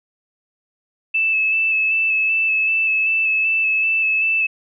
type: tone with vibrato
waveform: sine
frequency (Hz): 2622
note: E7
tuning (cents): -10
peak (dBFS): -15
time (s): 1.14-4.47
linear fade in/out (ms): 10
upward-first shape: square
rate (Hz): 2.6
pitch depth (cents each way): 15
effects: none